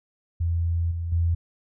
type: tone with level steps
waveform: sine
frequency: 84.4 Hz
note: E2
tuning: 41 cents sharp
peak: -21 / -26 / -19 dBFS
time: 0.4-1.35 s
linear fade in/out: 10 ms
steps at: 0.91 / 1.12 s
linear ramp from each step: 5 ms
effects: none